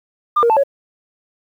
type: tone with pitch steps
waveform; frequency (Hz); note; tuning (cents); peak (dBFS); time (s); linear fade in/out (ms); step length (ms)
sine; 1201 / 468.9 / 881 / 556; D6 / A#4 / A5 / C#5; +38 / +10 / +2 / +5; -9; 0.36-0.636; 10; 69
effects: tanh soft clip ceiling -7 dBFS + 8-bit